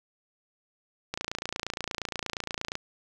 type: click train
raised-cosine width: 0.2 ms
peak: -14 dBFS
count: 47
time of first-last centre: 1.14-2.754 s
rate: 28.5 Hz
effects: none